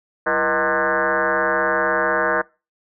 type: tone with frequency modulation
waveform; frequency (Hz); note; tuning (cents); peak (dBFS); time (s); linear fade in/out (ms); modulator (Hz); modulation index
sine; 1057; C6; +17; -16; 0.26-2.42; 10; 144; 4.6
effects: noise-tail reverb RT60 0.3 s tail -24 dB re dry